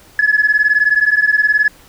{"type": "beating tone pair", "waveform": "sine", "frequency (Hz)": [1695, 1714], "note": ["G#6", "A6"], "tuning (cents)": [35, -46], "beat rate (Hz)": 19, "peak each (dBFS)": -12, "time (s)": [0.19, 1.68], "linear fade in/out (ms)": 2, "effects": ["tanh soft clip ceiling -4 dBFS", "pink hiss -45 dBFS RMS until 1.88 s"]}